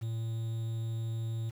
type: tone with quantisation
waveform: triangle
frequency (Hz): 113.3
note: A#2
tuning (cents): -49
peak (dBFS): -30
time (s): 0.01-1.51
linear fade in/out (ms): 20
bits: 9
effects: none

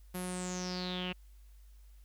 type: tone with low-pass filter sweep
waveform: sawtooth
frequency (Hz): 181.5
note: F#3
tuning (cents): -33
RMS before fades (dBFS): -38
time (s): 0.14-1.13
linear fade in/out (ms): 10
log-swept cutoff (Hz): 12000 to 2700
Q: 9.3
effects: added 50 Hz sine -53 dBFS peak until 2.04 s + white hiss -71 dBFS RMS until 2.04 s

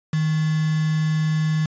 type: tone with quantisation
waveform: sine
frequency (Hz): 156.3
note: D#3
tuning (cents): +8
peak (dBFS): -18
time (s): 0.13-1.66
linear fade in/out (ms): 5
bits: 5
effects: resampled to 16000 Hz

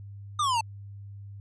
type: exponential sweep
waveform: square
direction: down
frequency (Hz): 1244.5 to 874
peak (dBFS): -24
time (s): 0.39-0.61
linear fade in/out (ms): 5
effects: added 100 Hz sine -40 dBFS peak until 1.4 s + resampled to 22050 Hz

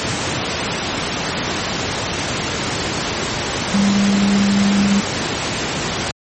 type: tone in noise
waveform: sine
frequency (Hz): 200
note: G3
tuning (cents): +35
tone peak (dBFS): -12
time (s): 3.74-5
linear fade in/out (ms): 0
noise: pink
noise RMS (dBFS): -20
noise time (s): 0-6.11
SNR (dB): +5
effects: high-pass 100 Hz 12 dB/octave + MP3 32 kbps

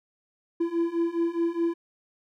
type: beating tone pair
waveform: triangle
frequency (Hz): 334.2 / 339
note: E4 / E4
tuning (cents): +24 / +49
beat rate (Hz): 4.8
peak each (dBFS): -26 / -24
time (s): 0.6-1.74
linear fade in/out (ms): 10
effects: none

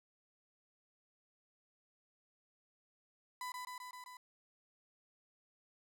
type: tone with echo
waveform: 35% pulse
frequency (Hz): 999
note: B5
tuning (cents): +20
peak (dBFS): -39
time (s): 3.41-3.52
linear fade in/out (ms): 2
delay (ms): 130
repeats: 5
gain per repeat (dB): -2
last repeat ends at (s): 4.17
effects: none

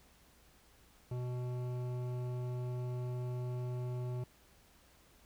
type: tone with hard clipping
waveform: sine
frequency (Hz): 124.1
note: B2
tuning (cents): +9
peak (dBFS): -38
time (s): 1.11-4.24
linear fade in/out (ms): 5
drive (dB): 13
effects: added 60 Hz sine -70 dBFS peak until 5.25 s + pink hiss -65 dBFS RMS until 5.25 s

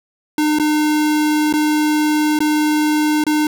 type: tone with dropouts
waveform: square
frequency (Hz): 303.2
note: D#4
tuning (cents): -45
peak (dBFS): -14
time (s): 0.38-3.47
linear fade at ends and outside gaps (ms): 2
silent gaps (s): 0.587-0.597 / 1.527-1.537 / 2.39-2.404 / 3.239-3.266
effects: none

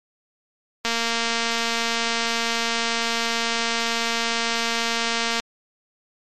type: click train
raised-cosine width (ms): 0.2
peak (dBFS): -6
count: 1052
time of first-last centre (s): 0.85-5.4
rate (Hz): 231
effects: MP3 64 kbps

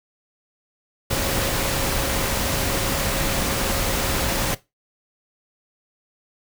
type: tone in noise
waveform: sine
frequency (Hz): 545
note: C#5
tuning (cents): -29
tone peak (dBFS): -30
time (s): 1.1-4.55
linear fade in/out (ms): 10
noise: pink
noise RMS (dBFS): -23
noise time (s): 1.1-4.55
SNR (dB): -10
effects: noise-tail reverb RT60 0.2 s tail -17 dB re dry

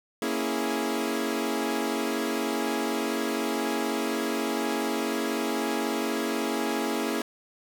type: chord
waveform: sawtooth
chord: A# half-diminished seventh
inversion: none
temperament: equal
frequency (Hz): 233.1 / 277.2 / 329.6 / 415.3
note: A#3 / C#4 / E4 / G#4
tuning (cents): 0 / 0 / 0 / 0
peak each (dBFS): -28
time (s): 0.22-7.22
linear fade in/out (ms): 2
effects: none

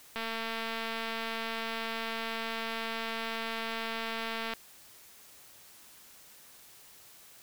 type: click train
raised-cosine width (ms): 0.3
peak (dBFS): -20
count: 990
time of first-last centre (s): 0.16-4.536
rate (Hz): 226
effects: white hiss -55 dBFS RMS until 7.42 s

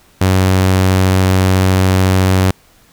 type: tone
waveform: sawtooth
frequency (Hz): 93.9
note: F#2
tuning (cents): +26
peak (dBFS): -5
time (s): 0.21-2.51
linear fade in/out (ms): 5
effects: pink hiss -49 dBFS RMS until 2.92 s

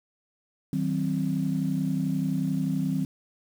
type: chord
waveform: sine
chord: C diminished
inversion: first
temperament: just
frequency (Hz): 156.98 / 188.37 / 261.6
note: Eb3 / Gb3 / C4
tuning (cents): +16 / +31 / 0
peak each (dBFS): -28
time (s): 0.73-3.05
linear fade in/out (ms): 2
effects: tanh soft clip ceiling -15 dBFS + 8-bit

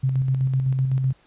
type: tone with tremolo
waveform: sine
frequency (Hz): 131.9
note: C3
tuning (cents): +14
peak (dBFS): -17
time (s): 0.03-1.13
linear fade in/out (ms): 10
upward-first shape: square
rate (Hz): 7.9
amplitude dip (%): 35
effects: pink hiss -58 dBFS RMS until 1.26 s + resampled to 8000 Hz

